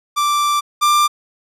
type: tone pair in turn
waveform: 45% pulse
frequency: 1174 / 1187 Hz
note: D6 / D6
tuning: -1 / +18 cents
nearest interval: unison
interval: 19 cents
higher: second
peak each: -14 / -11 dBFS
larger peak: second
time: 0.16-0.61 / 0.81-1.08 s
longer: first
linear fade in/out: 20 ms
effects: low-pass 12000 Hz 12 dB/octave